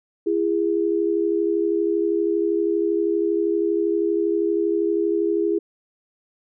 sine tone pair together, 336.4 / 409 Hz, E4 / G#4, +35 / -26 cents, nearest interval minor third, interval 339 cents, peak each -21 dBFS, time 0.26-5.59 s, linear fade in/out 10 ms, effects none

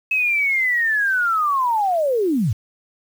sine linear sweep, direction down, 2590 to 87.31 Hz, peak -16 dBFS, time 0.11-2.53 s, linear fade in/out 5 ms, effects 7-bit

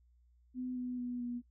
sine tone with pitch steps, 252.7 / 249.1 / 245.5 / 242 Hz, B3 / B3 / B3 / B3, +40 / +15 / -10 / -35 cents, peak -36 dBFS, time 0.54-1.42 s, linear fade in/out 50 ms, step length 220 ms, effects noise-tail reverb RT60 0.1 s tail -18 dB re dry + added 60 Hz sine -64 dBFS peak until 1.5 s

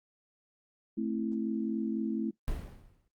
sine chord, A minor, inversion none, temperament just, 220 / 264 / 330 Hz, A3 / C4 / E4, 0 / +16 / +2 cents, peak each -32 / -36 / -35 dBFS, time 0.97-2.31 s, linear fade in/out 10 ms
brown noise with exponential decay, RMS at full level -32 dBFS, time 2.48-3.08 s, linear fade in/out 0 ms, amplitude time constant 130 ms
effects noise-tail reverb RT60 0.1 s tail -18 dB re dry + Opus 48 kbps

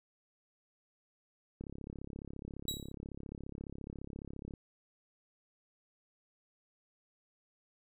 click train, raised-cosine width 3 ms, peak -31 dBFS, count 102, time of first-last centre 1.61-4.538 s, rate 34.5 Hz
sawtooth tone with exponential decay, 3873 Hz, B7, 35 cents flat, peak -29 dBFS, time 2.68-2.92 s, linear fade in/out 2 ms, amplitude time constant 52 ms
effects none

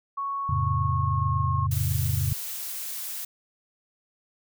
sine tone with pitch glide, 1108.7 to 1082.1 Hz, C#6 to C#6, 0 to -42 cents, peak -27 dBFS, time 0.17-1.67 s, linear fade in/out 10 ms, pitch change -42 cents, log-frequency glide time 0.41-1.49 s
sine chord, F augmented, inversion none, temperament just, 87.31 / 109.13 / 136.42 Hz, F2 / A2 / C#3, 0 / -14 / -27 cents, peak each -27 / -28 / -27 dBFS, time 0.49-2.33 s, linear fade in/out 5 ms
blue noise, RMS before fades -34 dBFS, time 1.71-3.25 s, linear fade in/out 5 ms
effects none

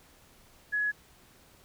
sine tone, 1686 Hz, G#6, 26 cents sharp, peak -26 dBFS, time 0.72-0.92 s, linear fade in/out 20 ms, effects pink hiss -59 dBFS RMS until 1.64 s

